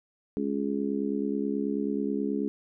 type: harmonic tone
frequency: 69.3 Hz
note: C#2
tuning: in tune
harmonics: 3 / 4 / 5 / 6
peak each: -31 / -30 / -36 / -33 dBFS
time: 0.37-2.48 s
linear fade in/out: 0 ms
effects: none